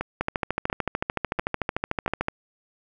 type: two click trains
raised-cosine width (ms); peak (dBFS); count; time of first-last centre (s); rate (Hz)
0.5; -12 / -9; 4 / 29; 0.01-2.079 / 0.21-2.284; 1.45 / 13.5
effects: none